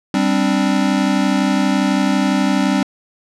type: chord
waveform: square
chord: G suspended fourth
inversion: none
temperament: equal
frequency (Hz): 196 / 261.6 / 293.7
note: G3 / C4 / D4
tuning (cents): 0 / 0 / 0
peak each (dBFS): -18 / -19 / -20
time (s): 0.14-2.83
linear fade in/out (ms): 2
effects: low-pass 7000 Hz 12 dB/octave